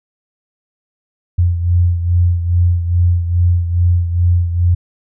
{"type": "beating tone pair", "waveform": "sine", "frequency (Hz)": [87.1, 89.5], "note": ["F2", "F2"], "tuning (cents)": [-4, 43], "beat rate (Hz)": 2.4, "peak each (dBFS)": [-11, -18], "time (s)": [1.38, 4.75], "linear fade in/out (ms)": 10, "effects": []}